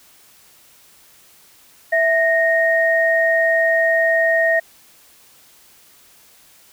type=tone pair together; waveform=sine; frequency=657.3 / 1859 Hz; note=E5 / A#6; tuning=-5 / -5 cents; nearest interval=octave + tritone; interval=1800 cents; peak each=-16 dBFS; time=1.92-4.6 s; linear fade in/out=10 ms; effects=white hiss -50 dBFS RMS until 6.72 s